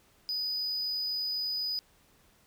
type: tone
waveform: triangle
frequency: 4972 Hz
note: D#8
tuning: 2 cents flat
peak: -29 dBFS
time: 0.29-1.79 s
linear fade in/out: 0 ms
effects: pink hiss -64 dBFS RMS until 2.46 s